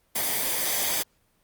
white noise with comb filter, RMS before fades -26 dBFS, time 0.15-1.03 s, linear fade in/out 10 ms, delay 0.73 ms, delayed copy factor -0.5, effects pink hiss -67 dBFS RMS until 1.43 s + Opus 32 kbps

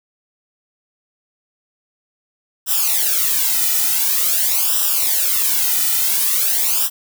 blue noise with flanger, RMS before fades -17 dBFS, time 2.66-6.9 s, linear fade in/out 50 ms, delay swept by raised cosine 0.45 to 1.85 ms, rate 0.47 Hz, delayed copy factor -1, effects none

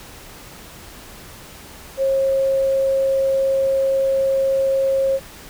sine tone, 539 Hz, C#5, 49 cents flat, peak -15 dBFS, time 1.97-5.2 s, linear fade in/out 50 ms, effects pink hiss -40 dBFS RMS until 5.49 s

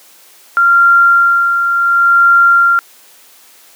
sine tone with tremolo, 1385 Hz, F6, 15 cents flat, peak -4 dBFS, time 0.57-2.79 s, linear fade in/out 0 ms, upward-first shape sine, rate 0.7 Hz, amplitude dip 50%, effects white hiss -43 dBFS RMS until 3.75 s + high-pass 300 Hz 12 dB/octave

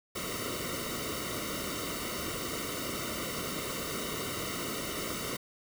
pink noise with comb filter, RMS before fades -36 dBFS, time 0.15-5.37 s, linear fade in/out 10 ms, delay 1.2 ms, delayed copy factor -0.95, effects none

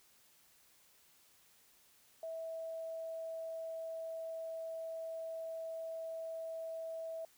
sine tone, 652 Hz, E5, 19 cents flat, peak -40 dBFS, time 2.23-7.25 s, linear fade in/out 2 ms, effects white hiss -67 dBFS RMS until 7.37 s

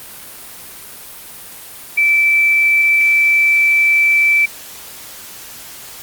sine tone, 2324 Hz, D7, 19 cents flat, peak -9 dBFS, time 1.97-4.46 s, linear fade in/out 10 ms, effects white hiss -34 dBFS RMS until 6.02 s + Opus 32 kbps

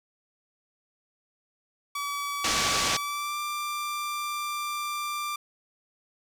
sawtooth tone with pitch glide, 1144 to 1183.7 Hz, D6 to D6, -46 to +13 cents, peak -26 dBFS, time 1.95-5.36 s, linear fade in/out 5 ms, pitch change +59 cents, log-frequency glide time 2.89-3.4 s
white low-pass noise, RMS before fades -27 dBFS, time 2.44-2.97 s, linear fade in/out 5 ms, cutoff 6800 Hz, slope 24 dB/octave
effects none

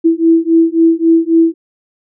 sine beating tone pair, 327.5 / 331.2 Hz, E4 / E4, -11 / +8 cents, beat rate 3.7 Hz, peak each -10 dBFS, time 0.04-1.54 s, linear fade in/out 20 ms, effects none

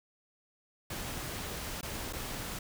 pink noise with dropouts, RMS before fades -39 dBFS, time 0.9-2.59 s, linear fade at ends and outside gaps 5 ms, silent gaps 1.812-1.829 / 2.127-2.132 s, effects none

